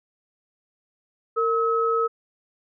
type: tone pair together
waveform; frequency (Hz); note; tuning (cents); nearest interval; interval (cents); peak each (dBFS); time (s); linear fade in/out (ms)
sine; 458.1 / 1286; A#4 / E6; -30 / -43; octave + tritone; 1787; -22; 1.36-2.08; 20
effects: none